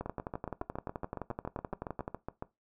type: two click trains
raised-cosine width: 1 ms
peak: -23 / -22 dBFS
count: 18 / 25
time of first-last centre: 0.06-2.424 / 0.01-2.079 s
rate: 7.19 / 11.6 Hz
effects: noise-tail reverb RT60 0.2 s tail -18 dB re dry